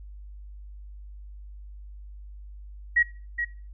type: tone with echo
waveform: sine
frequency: 1906 Hz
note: A#6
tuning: 38 cents sharp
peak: -17 dBFS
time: 2.96-3.03 s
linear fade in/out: 10 ms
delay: 420 ms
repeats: 1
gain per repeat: -8 dB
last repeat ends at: 3.45 s
effects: noise-tail reverb RT60 0.4 s tail -22 dB re dry + added 50 Hz sine -40 dBFS peak until 3.73 s